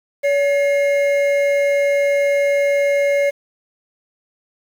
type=tone pair together; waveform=triangle; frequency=567.3 / 2142 Hz; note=C#5 / C7; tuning=+40 / +40 cents; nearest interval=octave + major seventh; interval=2300 cents; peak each=-12 / -22 dBFS; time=0.23-3.31 s; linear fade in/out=20 ms; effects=7-bit